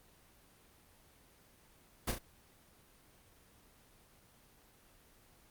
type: noise with echo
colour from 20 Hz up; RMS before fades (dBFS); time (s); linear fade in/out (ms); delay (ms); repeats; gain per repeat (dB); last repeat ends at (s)
pink; -34; 2.07-2.12; 10; 34; 2; -6; 2.188
effects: pink hiss -64 dBFS RMS until 5.5 s + Opus 24 kbps